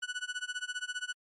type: tone with tremolo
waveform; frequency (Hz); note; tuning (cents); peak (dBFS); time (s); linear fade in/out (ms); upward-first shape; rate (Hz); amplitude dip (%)
30% pulse; 1480; F#6; 0; -29; 0.02-1.13; 10; sine; 15; 95
effects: MP3 48 kbps